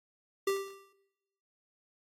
square tone with exponential decay, 392.2 Hz, G4, 1 cent sharp, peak -26 dBFS, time 0.47-0.93 s, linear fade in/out 5 ms, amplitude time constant 100 ms, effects noise-tail reverb RT60 0.9 s tail -17 dB re dry + AAC 48 kbps

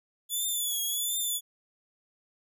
5% pulse tone with vibrato, 3442 Hz, A7, 39 cents flat, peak -21 dBFS, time 0.29-1.41 s, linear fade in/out 50 ms, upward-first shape triangle, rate 1.4 Hz, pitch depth 80 cents each way, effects none

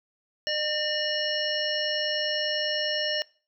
harmonic tone with a mistuned harmonic, 605 Hz, D#5, 49 cents flat, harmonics 1 / 3 / 5 / 7 / 9, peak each -31 / -32 / -31 / -36 / -31 dBFS, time 0.47-3.22 s, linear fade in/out 0 ms, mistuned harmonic 5, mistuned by -69 cents, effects noise-tail reverb RT60 0.4 s tail -23 dB re dry

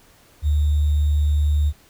sine tone with sample-and-hold, 74.2 Hz, D2, 18 cents sharp, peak -15 dBFS, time 0.42-1.73 s, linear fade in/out 50 ms, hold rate 3675 Hz, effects pink hiss -53 dBFS RMS until 1.89 s

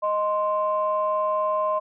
sine tone pair together, 622.3 / 1045.9 Hz, D#5 / C6, 0 / -1 cents, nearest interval major sixth, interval 899 cents, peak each -23 dBFS, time 0.02-1.8 s, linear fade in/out 20 ms, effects tanh soft clip ceiling -13 dBFS

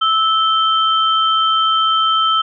sine tone pair together, 1310 / 3116 Hz, E6 / G7, -11 / -11 cents, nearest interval octave + minor third, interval 1500 cents, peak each -13 / -17 dBFS, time 0.01-2.42 s, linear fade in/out 10 ms, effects none

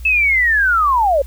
sine linear sweep, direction down, 2637 to 523.3 Hz, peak -11 dBFS, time 0.05-1.22 s, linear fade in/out 5 ms, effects added 60 Hz sine -28 dBFS peak until 1.26 s + white hiss -47 dBFS RMS until 1.26 s

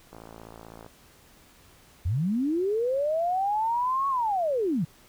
click train, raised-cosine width 1 ms, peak -30 dBFS, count 42, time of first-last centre 0.13-0.863 s, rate 55.9 Hz
sine linear two-way sweep, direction up then down, 75 to 1116 to 137 Hz, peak -23 dBFS, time 2.05-4.85 s, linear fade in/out 10 ms, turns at 4.08 s
effects pink hiss -56 dBFS RMS until 5.08 s

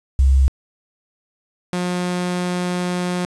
sine / sawtooth tone pair in turn, 67 / 178.87 Hz, C2 / F3, +42 / +42 cents, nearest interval octave + perfect fourth, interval 1700 cents, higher second, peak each -10 / -16 dBFS, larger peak first, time 0.19-0.48 / 1.73-3.25 s, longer second, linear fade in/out 0 ms, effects resampled to 24000 Hz + 7-bit

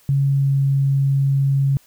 sine tone with pitch glide, 138.59 to 137.63 Hz, C#3 to C#3, 0 to -12 cents, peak -14 dBFS, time 0.09-1.77 s, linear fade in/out 0 ms, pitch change -12 cents, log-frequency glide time 0.26-0.56 s, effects white hiss -54 dBFS RMS until 1.86 s

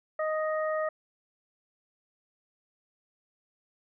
harmonic tone, 623 Hz, D#5, 2 cents sharp, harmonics 1 / 2 / 3, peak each -28 / -34 / -38 dBFS, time 0.19-0.89 s, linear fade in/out 5 ms, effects none

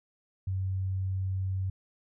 sine tone, 94.8 Hz, F#2, 43 cents sharp, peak -28 dBFS, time 0.47-1.7 s, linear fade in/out 5 ms, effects none

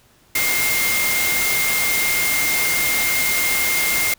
sine tone in noise, 2118 Hz, C7, 21 cents sharp, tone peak -20 dBFS, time 0.35-4.14 s, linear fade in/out 5 ms, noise white, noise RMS -21 dBFS, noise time 0.35-4.14 s, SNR -2 dB, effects pink hiss -55 dBFS RMS until 4.18 s

